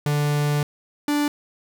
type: tone pair in turn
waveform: 45% pulse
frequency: 146.83 / 293 Hz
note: D3 / D4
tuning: 0 / -4 cents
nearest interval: octave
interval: 1196 cents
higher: second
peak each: -19 dBFS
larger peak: neither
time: 0.06-0.63 / 1.08-1.28 s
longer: first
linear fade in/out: 2 ms
effects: none